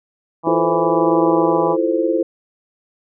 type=harmonic tone; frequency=165.3 Hz; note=E3; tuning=5 cents sharp; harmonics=1 / 2 / 3 / 4 / 5 / 6 / 7; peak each=-28 / -24 / -25 / -25 / -22 / -22 / -27 dBFS; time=0.43-1.77 s; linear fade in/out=50 ms
type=chord; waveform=sine; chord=F major seventh; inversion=third; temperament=equal; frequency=329.6 / 349.2 / 440 / 523.3 Hz; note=E4 / F4 / A4 / C5; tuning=0 / 0 / 0 / 0 cents; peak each=-19 / -21 / -22 / -20 dBFS; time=0.47-2.23 s; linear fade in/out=2 ms
effects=none